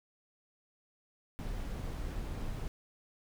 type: noise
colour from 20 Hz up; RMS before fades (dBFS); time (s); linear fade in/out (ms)
brown; -38; 1.39-2.68; 0
effects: none